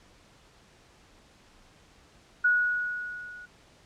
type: tone with level ramp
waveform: sine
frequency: 1460 Hz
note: F#6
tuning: 24 cents flat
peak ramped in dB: -18 to -43 dBFS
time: 2.44-3.46 s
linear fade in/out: 10 ms
effects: pink hiss -58 dBFS RMS until 3.85 s + low-pass 7000 Hz 12 dB/octave